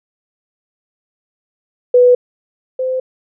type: tone pair in turn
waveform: sine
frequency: 493.9 / 515.7 Hz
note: B4 / C5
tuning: 0 / -25 cents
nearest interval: minor second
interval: 75 cents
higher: second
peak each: -5 / -15 dBFS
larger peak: first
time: 1.94-2.15 / 2.79-3 s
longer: neither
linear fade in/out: 5 ms
effects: none